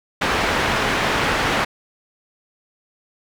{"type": "low-pass noise", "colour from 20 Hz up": "white", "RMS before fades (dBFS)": -20, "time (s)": [0.21, 1.65], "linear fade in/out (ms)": 10, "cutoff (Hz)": 2000, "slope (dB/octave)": 12, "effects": []}